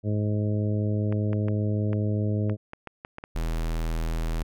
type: harmonic tone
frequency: 105.1 Hz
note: G#2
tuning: 21 cents sharp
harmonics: 1 / 2 / 3 / 4 / 5 / 6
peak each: -24 / -30 / -34 / -36 / -38 / -40 dBFS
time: 0.03-2.57 s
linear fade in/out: 50 ms
type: clicks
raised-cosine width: 0.5 ms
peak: -22 dBFS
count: 10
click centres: 1.125 / 1.331 / 1.484 / 1.931 / 2.497 / 2.734 / 2.873 / 3.049 / 3.184 / 3.239 s
type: tone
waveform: square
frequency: 40.71 Hz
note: E1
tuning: 21 cents flat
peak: -26 dBFS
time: 3.35-4.43 s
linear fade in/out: 10 ms
effects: none